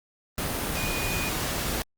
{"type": "tone in noise", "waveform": "sine", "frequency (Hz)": 2463, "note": "D#7", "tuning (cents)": -18, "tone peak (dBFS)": -33, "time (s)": [0.77, 1.29], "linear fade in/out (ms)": 0, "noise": "pink", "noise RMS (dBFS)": -29, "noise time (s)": [0.38, 1.82], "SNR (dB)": -7, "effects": ["Opus 32 kbps"]}